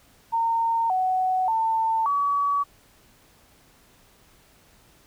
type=tone with pitch steps; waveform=sine; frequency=916 / 745 / 896 / 1137 Hz; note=A#5 / F#5 / A5 / C#6; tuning=-31 / +12 / +31 / +44 cents; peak=-20 dBFS; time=0.32-2.64 s; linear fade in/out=20 ms; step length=580 ms; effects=pink hiss -57 dBFS RMS until 5.06 s